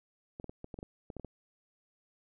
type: clicks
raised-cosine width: 2 ms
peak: -29 dBFS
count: 11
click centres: 0.399 / 0.443 / 0.495 / 0.644 / 0.742 / 0.789 / 0.829 / 1.102 / 1.167 / 1.197 / 1.247 s
effects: none